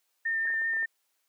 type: tone with vibrato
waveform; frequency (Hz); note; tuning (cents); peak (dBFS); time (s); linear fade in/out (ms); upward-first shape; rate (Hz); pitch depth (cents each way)
sine; 1809; A6; +48; -26; 0.25-0.86; 10; triangle; 5.2; 16
type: clicks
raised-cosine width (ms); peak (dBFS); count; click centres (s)
1; -34; 7; 0.454 / 0.503 / 0.541 / 0.617 / 0.735 / 0.767 / 0.828
type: tone with exponential decay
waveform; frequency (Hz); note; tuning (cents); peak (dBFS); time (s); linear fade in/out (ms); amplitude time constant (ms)
sine; 1676; G#6; +15; -30; 0.47-0.59; 2; 26
effects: white hiss -75 dBFS RMS until 1.28 s + high-pass 400 Hz 12 dB/octave